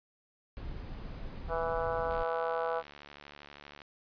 brown noise, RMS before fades -41 dBFS, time 0.57-2.23 s, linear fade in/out 0 ms
harmonic tone, 164.81 Hz, E3, in tune, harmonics 3 / 4 / 5 / 6 / 7 / 8 / 9, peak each -34 / -36 / -38 / -40 / -41 / -42 / -43 dBFS, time 1.48-2.83 s, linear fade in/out 50 ms
click train, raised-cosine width 0.3 ms, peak -32 dBFS, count 125, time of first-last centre 2.11-3.818 s, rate 72.6 Hz
effects resampled to 11025 Hz

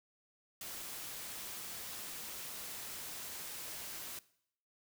white noise, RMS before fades -45 dBFS, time 0.61-4.19 s, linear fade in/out 2 ms, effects noise-tail reverb RT60 0.7 s tail -20 dB re dry

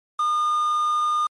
triangle tone with quantisation, 1216 Hz, D#6, 40 cents flat, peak -17 dBFS, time 0.19-1.27 s, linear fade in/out 5 ms, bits 7, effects MP3 48 kbps

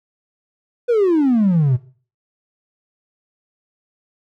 triangle exponential sweep, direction down, 500 to 120 Hz, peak -9 dBFS, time 0.88-1.77 s, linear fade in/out 20 ms, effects noise-tail reverb RT60 0.4 s tail -18 dB re dry + tanh soft clip ceiling -7 dBFS

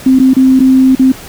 sine tone with dropouts, 261.6 Hz, C4, in tune, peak -3 dBFS, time 0.06-1.12 s, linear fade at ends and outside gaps 5 ms, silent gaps 0.19-0.198 / 0.336-0.365 / 0.595-0.602 / 0.952-0.994 s, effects pink hiss -30 dBFS RMS until 1.28 s

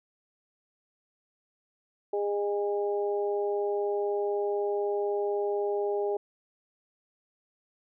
harmonic tone, 204 Hz, G#3, 31 cents flat, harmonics 2 / 3 / 4, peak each -27 / -35 / -36 dBFS, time 2.13-6.17 s, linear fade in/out 5 ms, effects none

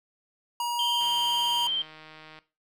square tone, 954 Hz, A#5, 40 cents sharp, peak -27 dBFS, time 0.6-1.67 s, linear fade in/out 2 ms
sine tone with vibrato, 3131 Hz, G7, 3 cents flat, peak -24 dBFS, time 0.79-1.82 s, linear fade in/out 2 ms, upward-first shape square, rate 20 Hz, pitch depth 19 cents each way
click train, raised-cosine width 0.3 ms, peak -31 dBFS, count 216, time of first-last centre 1.01-2.388 s, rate 156 Hz
effects noise-tail reverb RT60 0.3 s tail -17 dB re dry

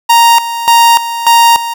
45% pulse tone with tremolo, 932.3 Hz, A#5, in tune, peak -3 dBFS, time 0.09-1.74 s, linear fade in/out 10 ms, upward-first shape square, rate 1.7 Hz, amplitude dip 75%, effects 7-bit

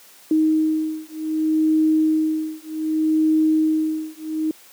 sine beating tone pair, 313.2 / 313.85 Hz, D#4 / D#4, +11 / +15 cents, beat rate 0.65 Hz, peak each -19 dBFS, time 0.31-4.51 s, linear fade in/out 2 ms, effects white hiss -48 dBFS RMS until 4.72 s + high-pass 200 Hz 12 dB/octave

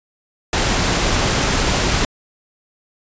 pink noise, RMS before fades -17 dBFS, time 0.53-2.05 s, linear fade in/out 2 ms, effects resampled to 16000 Hz

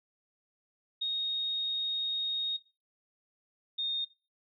sine tone pair in turn, 3729 / 3682 Hz, A#7 / A#7, 0 / -22 cents, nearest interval unison, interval 22 cents, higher first, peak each -29 / -30 dBFS, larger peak first, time 1.01-2.57 / 3.78-4.05 s, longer first, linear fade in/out 10 ms, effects noise-tail reverb RT60 0.3 s tail -19 dB re dry

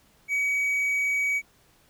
triangle tone, 2266 Hz, C#7, 37 cents sharp, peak -21 dBFS, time 0.28-1.42 s, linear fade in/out 50 ms, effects pink hiss -61 dBFS RMS until 1.89 s

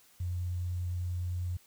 sine tone with quantisation, 89 Hz, F2, 33 cents sharp, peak -31 dBFS, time 0.2-1.57 s, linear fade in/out 5 ms, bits 10, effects white hiss -62 dBFS RMS until 1.66 s

